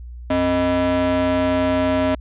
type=ring-modulated tone; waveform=square; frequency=178.6 Hz; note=F3; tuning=39 cents sharp; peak=-14 dBFS; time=0.3-2.15 s; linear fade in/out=5 ms; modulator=444 Hz; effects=added 60 Hz sine -32 dBFS peak until 2.2 s + resampled to 8000 Hz